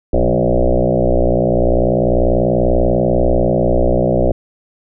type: tone with frequency modulation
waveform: sine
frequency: 272.3 Hz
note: C#4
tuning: 31 cents flat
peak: -10 dBFS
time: 0.13-4.32 s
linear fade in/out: 5 ms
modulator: 60.3 Hz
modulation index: 6.1
effects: none